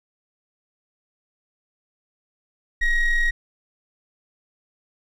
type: ring-modulated tone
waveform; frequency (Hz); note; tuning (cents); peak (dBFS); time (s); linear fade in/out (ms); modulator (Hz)
triangle; 937; A#5; +9; -12; 2.81-3.31; 10; 957
effects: none